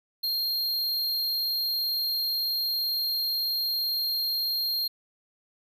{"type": "tone", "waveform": "square", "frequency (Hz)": 4213, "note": "C8", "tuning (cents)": 11, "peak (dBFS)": -26, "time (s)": [0.23, 4.88], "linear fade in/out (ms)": 10, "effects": []}